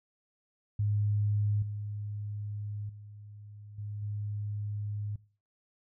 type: tone with level steps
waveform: sine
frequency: 103.83 Hz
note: G#2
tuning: in tune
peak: -26 / -35 / -46 / -36 / -33 dBFS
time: 0.79-5.16 s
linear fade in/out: 5 ms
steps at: 1.62 / 2.89 / 3.78 / 4.02 s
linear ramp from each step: 5 ms
effects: noise-tail reverb RT60 0.4 s tail -20 dB re dry